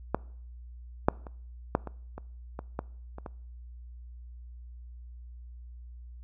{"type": "clicks", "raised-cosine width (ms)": 1, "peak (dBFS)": [-11, -6, -28, -9, -23, -25, -22, -17, -27, -24], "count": 10, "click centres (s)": [0.146, 1.085, 1.268, 1.751, 1.873, 2.18, 2.591, 2.791, 3.184, 3.262], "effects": ["noise-tail reverb RT60 0.6 s tail -23 dB re dry", "added 60 Hz sine -43 dBFS peak until 6.23 s"]}